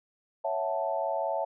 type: chord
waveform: sine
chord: F# minor seventh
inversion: second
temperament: equal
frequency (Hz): 554.4 / 659.3 / 740 / 880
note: C#5 / E5 / F#5 / A5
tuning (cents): 0 / 0 / 0 / 0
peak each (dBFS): -33 / -31 / -36 / -33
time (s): 0.44-1.45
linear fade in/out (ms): 10
effects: none